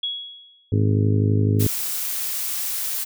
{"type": "tone with exponential decay", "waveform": "sine", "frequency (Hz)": 3340, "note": "G#7", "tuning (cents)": 9, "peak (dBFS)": -21, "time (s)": [0.03, 0.72], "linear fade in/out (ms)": 5, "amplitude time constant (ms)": 150}
{"type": "harmonic tone", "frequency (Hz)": 51.91, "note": "G#1", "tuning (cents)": 0, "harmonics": [2, 3, 4, 5, 6, 7, 8, 9], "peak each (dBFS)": [-17, -27, -29, -25, -30, -36, -28, -37], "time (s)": [0.72, 1.67], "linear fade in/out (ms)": 5}
{"type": "noise", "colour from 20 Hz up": "blue", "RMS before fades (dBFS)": -26, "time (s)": [1.59, 3.05], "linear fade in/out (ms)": 20}
{"effects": []}